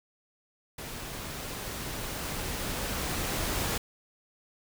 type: noise with level ramp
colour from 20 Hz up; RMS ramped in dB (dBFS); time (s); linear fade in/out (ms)
pink; -40 to -30; 0.78-3.78; 5
effects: none